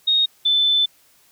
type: tone pair in turn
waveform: sine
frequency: 3729 / 3520 Hz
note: A#7 / A7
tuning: 0 / 0 cents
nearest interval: minor second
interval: 100 cents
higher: first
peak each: -14 dBFS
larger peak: neither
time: 0.07-0.26 / 0.45-0.86 s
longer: second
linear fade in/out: 10 ms
effects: white hiss -56 dBFS RMS until 1.31 s